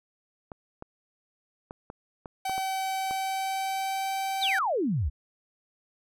clicks, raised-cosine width 1 ms, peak -25 dBFS, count 8, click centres 0.518 / 0.824 / 1.709 / 1.901 / 2.258 / 2.496 / 2.58 / 3.11 s
45% pulse tone with pitch glide, 765 to 773.9 Hz, G5 to G5, -42 to -22 cents, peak -28 dBFS, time 2.45-4.59 s, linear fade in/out 5 ms, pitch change +20 cents, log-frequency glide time 2.78-4.12 s
sine exponential sweep, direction down, 4300 to 60.1 Hz, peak -24 dBFS, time 4.41-5.1 s, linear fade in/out 20 ms
effects none

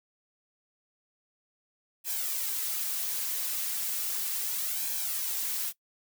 blue noise with flanger, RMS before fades -32 dBFS, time 2.04-5.73 s, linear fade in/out 50 ms, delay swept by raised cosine 1.2 to 6.6 ms, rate 0.35 Hz, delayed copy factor +0.7, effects noise-tail reverb RT60 0.1 s tail -20 dB re dry

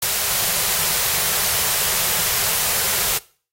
white band-stop noise, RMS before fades -20 dBFS, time 0.02-3.18 s, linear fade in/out 5 ms, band 210 to 360 Hz, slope 96 dB/octave, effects noise-tail reverb RT60 0.4 s tail -20 dB re dry + AAC 48 kbps

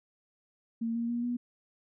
sine tone with pitch steps, 229.1 / 233.5 / 238 / 242.6 Hz, A#3 / A#3 / A#3 / B3, -30 / +3 / +36 / -31 cents, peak -29 dBFS, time 0.81-1.37 s, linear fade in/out 10 ms, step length 140 ms, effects none

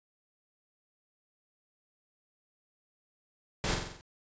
pink noise with echo, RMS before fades -31 dBFS, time 3.64-3.74 s, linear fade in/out 0 ms, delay 45 ms, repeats 6, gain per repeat -4 dB, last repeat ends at 4.01 s, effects resampled to 16000 Hz

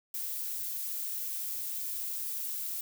violet noise, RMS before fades -36 dBFS, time 0.14-2.81 s, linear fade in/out 2 ms, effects none

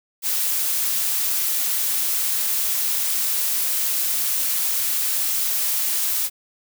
blue noise, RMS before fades -22 dBFS, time 0.22-6.3 s, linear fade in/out 50 ms, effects none

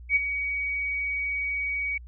sine tone with ADSR envelope, 2258 Hz, C#7, 31 cents sharp, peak -16 dBFS, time 0.09-1.98 s, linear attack 68 ms, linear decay 21 ms, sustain -10 dB, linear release 7 ms, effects added 60 Hz sine -41 dBFS peak until 2.07 s

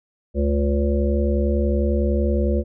harmonic tone with a mistuned harmonic, 70.9 Hz, C#2, 40 cents sharp, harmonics 1 / 3 / 5 / 7 / 8, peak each -19 / -24 / -26 / -27 / -28 dBFS, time 0.34-2.64 s, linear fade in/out 50 ms, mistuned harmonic 3, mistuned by +23 cents, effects none

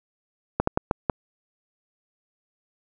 slowing click train, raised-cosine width 1 ms, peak -6 dBFS, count 5, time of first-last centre 0.6-1.098 s, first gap 74 ms, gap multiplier 1.36, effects none

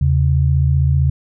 sine tone pair together, 80.29 / 135.8 Hz, E2 / C#3, -45 / -35 cents, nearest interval major sixth, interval 910 cents, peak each -14 dBFS, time 0.01-1.1 s, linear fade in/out 5 ms, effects none

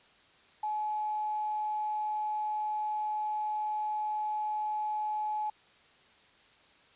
sine tone with quantisation, 851 Hz, G#5, 42 cents sharp, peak -30 dBFS, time 0.63-5.5 s, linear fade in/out 5 ms, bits 9, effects white hiss -61 dBFS RMS until 6.95 s + resampled to 8000 Hz

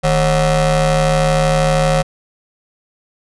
30% pulse ring-modulated tone, 192.7 Hz, G3, 29 cents flat, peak -6 dBFS, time 0.03-2.03 s, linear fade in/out 20 ms, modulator 349 Hz, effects resampled to 24000 Hz

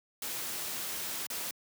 white noise with dropouts, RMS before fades -37 dBFS, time 0.22-1.51 s, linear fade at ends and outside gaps 2 ms, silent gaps 1.267-1.301 s, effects high-pass 100 Hz 12 dB/octave

